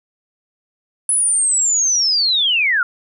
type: linear sweep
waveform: sine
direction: down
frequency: 10270 to 1361 Hz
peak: -13 dBFS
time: 1.09-2.83 s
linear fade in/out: 2 ms
effects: none